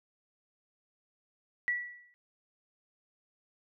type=tone with exponential decay; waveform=sine; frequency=1947 Hz; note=B6; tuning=25 cents flat; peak=-25 dBFS; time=1.68-2.14 s; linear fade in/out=0 ms; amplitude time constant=100 ms; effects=none